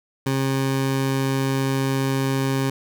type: tone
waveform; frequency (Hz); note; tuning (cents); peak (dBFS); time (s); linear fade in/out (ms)
20% pulse; 134.7; C#3; -49; -15; 0.26-2.7; 5
effects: none